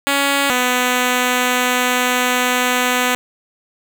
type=tone pair in turn; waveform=5% pulse; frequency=280 / 249.4 Hz; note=C#4 / B3; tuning=+18 / +17 cents; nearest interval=major second; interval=201 cents; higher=first; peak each=-3 dBFS; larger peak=neither; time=0.07-0.5 / 0.5-3.15 s; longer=second; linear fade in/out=0 ms; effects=none